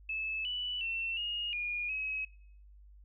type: tone with pitch steps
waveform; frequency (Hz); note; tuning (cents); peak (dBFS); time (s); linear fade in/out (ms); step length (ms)
sine; 2609 / 2965 / 2697 / 2860 / 2434 / 2556; E7 / F#7 / E7 / F7 / D#7 / D#7; -18 / +3 / +39 / +41 / -39 / +46; -33; 0.09-2.25; 5; 360
effects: noise-tail reverb RT60 0.7 s tail -24 dB re dry + added 50 Hz sine -53 dBFS peak until 3.04 s